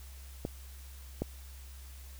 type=clicks; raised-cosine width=2 ms; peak=-20 / -18 dBFS; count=2; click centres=0.451 / 1.22 s; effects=added 66 Hz sine -46 dBFS peak until 2.19 s + white hiss -56 dBFS RMS until 2.19 s